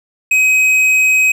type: tone with tanh clipping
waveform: sine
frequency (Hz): 2530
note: D#7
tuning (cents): +28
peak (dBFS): -10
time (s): 0.31-1.32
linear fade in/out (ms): 5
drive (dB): 9
effects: none